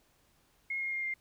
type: tone with pitch steps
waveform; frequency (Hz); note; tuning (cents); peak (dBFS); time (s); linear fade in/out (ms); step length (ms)
sine; 2155 / 2139 / 2123 / 2107; C#7 / C7 / C7 / C7; -49 / +38 / +25 / +12; -32; 0.7-1.14; 5; 110
effects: pink hiss -69 dBFS RMS until 1.2 s